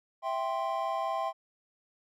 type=chord; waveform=triangle; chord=C major; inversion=first; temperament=equal; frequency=659.3 / 784 / 1046.5 Hz; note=E5 / G5 / C6; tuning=0 / 0 / 0 cents; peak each=-32 dBFS; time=0.22-1.33 s; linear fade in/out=50 ms; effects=none